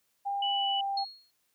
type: tone with pitch glide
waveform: sine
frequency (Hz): 800 to 791.3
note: G5 to G5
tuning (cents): +35 to +16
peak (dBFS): -29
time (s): 0.25-1.05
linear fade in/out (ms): 20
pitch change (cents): -19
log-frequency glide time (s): 0.52-0.67
type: tone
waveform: sine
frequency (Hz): 2960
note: F#7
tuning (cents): 0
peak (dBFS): -29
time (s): 0.42-0.81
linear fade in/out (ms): 5
type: tone with exponential decay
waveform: sine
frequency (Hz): 4302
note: C8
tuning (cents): +47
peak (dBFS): -29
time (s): 0.97-1.31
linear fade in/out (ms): 5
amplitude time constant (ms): 72
effects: white hiss -74 dBFS RMS until 1.54 s + high-pass 60 Hz 12 dB/octave